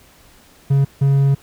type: tone pair in turn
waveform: triangle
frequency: 138.3 / 138.3 Hz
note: C#3 / C#3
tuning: -4 / -4 cents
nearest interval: unison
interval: 0 cents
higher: neither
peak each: -9 dBFS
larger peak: neither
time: 0.7-0.85 / 1.01-1.35 s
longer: second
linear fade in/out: 10 ms
effects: pink hiss -49 dBFS RMS until 1.42 s